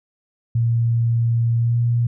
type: tone with pitch glide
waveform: sine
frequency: 116.54 to 118.71 Hz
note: A#2 to A#2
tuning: 0 to +32 cents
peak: -15 dBFS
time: 0.55-2.07 s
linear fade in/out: 5 ms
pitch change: +32 cents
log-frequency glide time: 1.57-1.78 s
effects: none